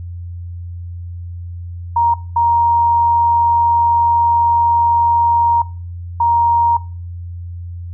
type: tone bursts at uneven times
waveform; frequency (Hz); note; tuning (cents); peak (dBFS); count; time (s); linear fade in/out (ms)
sine; 938; A#5; +11; -10; 3; 1.96-2.14 / 2.36-5.62 / 6.2-6.77; 5
effects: noise-tail reverb RT60 0.4 s tail -20 dB re dry + added 87 Hz sine -25 dBFS peak until 7.93 s